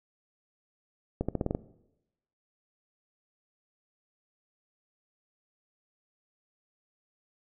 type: accelerating click train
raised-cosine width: 2 ms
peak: -15 dBFS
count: 7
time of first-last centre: 1.21-1.549 s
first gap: 76 ms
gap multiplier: 0.88
effects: noise-tail reverb RT60 0.9 s tail -19 dB re dry

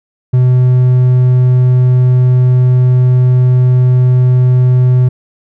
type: tone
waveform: triangle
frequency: 126.2 Hz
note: B2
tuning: 38 cents sharp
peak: -3 dBFS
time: 0.33-5.09 s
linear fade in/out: 10 ms
effects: none

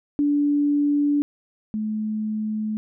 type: tone pair in turn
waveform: sine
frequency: 290 / 215.2 Hz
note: D4 / A3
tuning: -22 / -38 cents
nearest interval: perfect fourth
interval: 516 cents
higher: first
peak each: -17 / -23 dBFS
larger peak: first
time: 0.19-1.22 / 1.74-2.77 s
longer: neither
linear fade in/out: 0 ms
effects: none

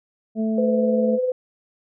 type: harmonic tone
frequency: 220 Hz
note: A3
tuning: in tune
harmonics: 1 / 2 / 3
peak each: -20 / -30 / -31 dBFS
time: 0.35-1.19 s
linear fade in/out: 50 ms
type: tone with tremolo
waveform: sine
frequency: 507 Hz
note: B4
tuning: 45 cents sharp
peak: -17 dBFS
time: 0.58-1.32 s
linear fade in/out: 2 ms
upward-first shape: sine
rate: 20 Hz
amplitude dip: 45%
effects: none

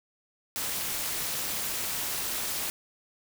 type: noise with amplitude modulation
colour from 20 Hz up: white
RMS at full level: -29 dBFS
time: 0.56-2.7 s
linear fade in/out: 0 ms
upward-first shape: sine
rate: 284 Hz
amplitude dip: 65%
effects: none

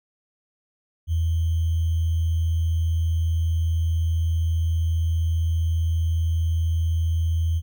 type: tone with sample-and-hold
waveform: sine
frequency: 82.41 Hz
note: E2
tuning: in tune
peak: -19 dBFS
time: 1.07-7.62 s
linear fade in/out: 50 ms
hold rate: 3150 Hz
effects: none

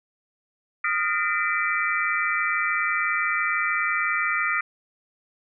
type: tone cluster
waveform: sine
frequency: 1239 / 1405 / 1822 / 2012 / 2338 Hz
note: D#6 / F6 / A#6 / B6 / D7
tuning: -8 / +10 / -40 / +32 / -8 cents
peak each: -28 dBFS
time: 0.84-4.61 s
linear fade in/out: 5 ms
effects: none

